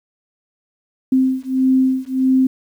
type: beating tone pair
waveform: sine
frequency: 260.3 / 261.9 Hz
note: C4 / C4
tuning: -9 / +2 cents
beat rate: 1.6 Hz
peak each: -16 dBFS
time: 1.12-2.47 s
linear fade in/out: 5 ms
effects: 8-bit